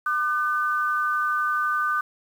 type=tone pair together; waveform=sine; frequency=1200 / 1511.9 Hz; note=D6 / F#6; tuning=+37 / +37 cents; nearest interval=major third; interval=400 cents; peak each=-23 / -25 dBFS; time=0.06-2.01 s; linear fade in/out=5 ms; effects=8-bit